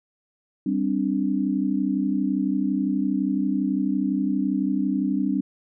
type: chord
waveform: sine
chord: G suspended fourth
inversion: none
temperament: equal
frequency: 196 / 261.6 / 293.7 Hz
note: G3 / C4 / D4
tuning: 0 / 0 / 0 cents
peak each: -25 dBFS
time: 0.66-5.41 s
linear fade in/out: 5 ms
effects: none